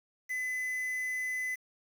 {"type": "tone with quantisation", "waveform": "triangle", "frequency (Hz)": 2015, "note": "B6", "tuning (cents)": 34, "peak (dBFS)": -30, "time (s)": [0.29, 1.56], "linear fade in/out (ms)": 20, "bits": 8, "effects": []}